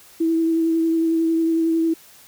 sine tone with vibrato, 327.3 Hz, E4, 12 cents flat, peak -16 dBFS, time 0.2-1.94 s, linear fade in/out 10 ms, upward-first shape triangle, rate 11 Hz, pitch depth 20 cents each way, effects white hiss -48 dBFS RMS until 2.27 s

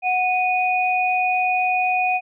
sine tone pair together, 735.5 / 2476 Hz, F#5 / D#7, -11 / -9 cents, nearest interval octave + major sixth, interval 2102 cents, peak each -19 / -21 dBFS, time 0.02-2.21 s, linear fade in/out 50 ms, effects none

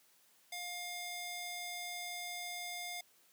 square tone with high-pass filter, 709 Hz, F5, 26 cents sharp, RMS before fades -43 dBFS, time 0.52-3.01 s, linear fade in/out 5 ms, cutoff 1500 Hz, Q 0.54, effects white hiss -68 dBFS RMS until 3.32 s + high-pass 150 Hz 12 dB/octave

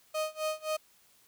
35% pulse tone with tremolo, 622.3 Hz, D#5, in tune, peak -27 dBFS, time 0.14-0.77 s, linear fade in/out 10 ms, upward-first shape sine, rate 3.8 Hz, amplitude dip 95%, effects white hiss -64 dBFS RMS until 1.27 s

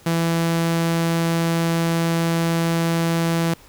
sawtooth tone, 166.5 Hz, E3, 18 cents sharp, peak -14 dBFS, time 0.06-3.54 s, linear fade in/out 5 ms, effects pink hiss -49 dBFS RMS until 3.68 s

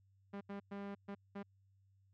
sawtooth tone bursts at uneven times, 200 Hz, G3, 35 cents sharp, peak -39 dBFS, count 5, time 0.33-0.41 / 0.49-0.6 / 0.71-0.95 / 1.08-1.15 / 1.35-1.43 s, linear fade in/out 10 ms, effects added 97 Hz sine -68 dBFS peak until 2.13 s + low-pass 2000 Hz 12 dB/octave

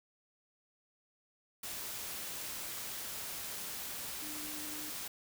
sine tone in noise, 301.6 Hz, D4, 46 cents sharp, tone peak -48 dBFS, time 4.22-4.9 s, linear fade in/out 5 ms, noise white, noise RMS -42 dBFS, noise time 1.63-5.08 s, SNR -9 dB, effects none

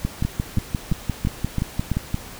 two click trains, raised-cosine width 5 ms, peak -9 / -9 dBFS, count 6 / 13, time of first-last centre 0.25-1.917 / 0.05-2.144 s, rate 3 / 5.73 Hz, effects pink hiss -39 dBFS RMS until 2.39 s

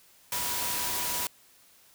sine tone in noise, 974 Hz, B5, 24 cents flat, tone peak -39 dBFS, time 0.32-1.27 s, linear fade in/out 2 ms, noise white, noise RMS -31 dBFS, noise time 0.32-1.27 s, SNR -11 dB, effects white hiss -59 dBFS RMS until 1.94 s

